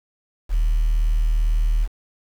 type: tone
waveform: sine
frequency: 38.89 Hz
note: D#1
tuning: in tune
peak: -14 dBFS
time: 0.49-1.88 s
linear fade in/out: 50 ms
effects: tanh soft clip ceiling -13 dBFS + 7-bit